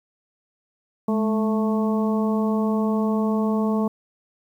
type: harmonic tone with a mistuned harmonic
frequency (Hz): 220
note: A3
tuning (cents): 0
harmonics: 1 / 2 / 3 / 4 / 5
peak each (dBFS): -20 / -27 / -31 / -33 / -33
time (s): 1.08-3.88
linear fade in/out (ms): 5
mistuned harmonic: 1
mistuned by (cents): -50
effects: 9-bit